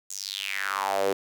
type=tone with high-pass filter sweep; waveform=sawtooth; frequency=98 Hz; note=G2; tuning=in tune; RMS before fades=-29 dBFS; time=0.1-1.13 s; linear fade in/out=5 ms; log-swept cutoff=7200 to 410 Hz; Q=5; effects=none